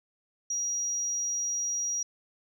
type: tone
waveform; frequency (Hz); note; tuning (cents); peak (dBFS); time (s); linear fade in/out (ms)
sine; 5740; F8; +47; -27; 0.5-2.03; 5
effects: tanh soft clip ceiling -23 dBFS